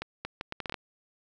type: accelerating click train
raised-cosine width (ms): 0.3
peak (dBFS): -18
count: 9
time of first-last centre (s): 0.02-0.742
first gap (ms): 230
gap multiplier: 0.7
effects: none